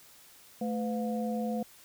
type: tone cluster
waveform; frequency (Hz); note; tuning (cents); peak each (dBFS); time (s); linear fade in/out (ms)
sine; 219.5 / 503 / 712; A3 / B4 / F5; -4 / +32 / +33; -31 / -36 / -38; 0.61-1.63; 5
effects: white hiss -56 dBFS RMS until 1.84 s